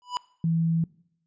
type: tone with exponential growth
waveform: square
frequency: 987.8 Hz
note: B5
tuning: in tune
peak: -23 dBFS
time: 0.02-0.17 s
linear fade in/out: 0 ms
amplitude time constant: 32 ms
type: tone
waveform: sine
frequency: 164.7 Hz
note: E3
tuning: 1 cent flat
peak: -21 dBFS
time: 0.44-0.84 s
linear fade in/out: 2 ms
effects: noise-tail reverb RT60 0.7 s tail -22 dB re dry + resampled to 16000 Hz